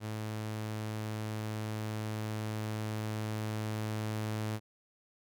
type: tone with level ramp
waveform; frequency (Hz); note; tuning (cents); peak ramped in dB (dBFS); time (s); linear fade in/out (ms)
sawtooth; 108.1; A2; -30; -32 to -29; 0-4.6; 50
effects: none